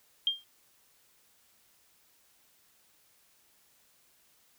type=tone with exponential decay; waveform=sine; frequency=3200 Hz; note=G7; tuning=35 cents sharp; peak=-21 dBFS; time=0.27-0.44 s; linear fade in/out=1 ms; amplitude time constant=36 ms; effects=white hiss -66 dBFS RMS until 4.58 s